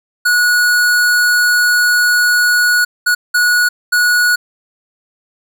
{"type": "tone bursts at uneven times", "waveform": "square", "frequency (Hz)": 1460, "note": "F#6", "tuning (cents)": -24, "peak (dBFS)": -10, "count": 4, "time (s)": [[0.25, 2.85], [3.06, 3.15], [3.34, 3.69], [3.92, 4.36]], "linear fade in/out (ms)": 10, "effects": []}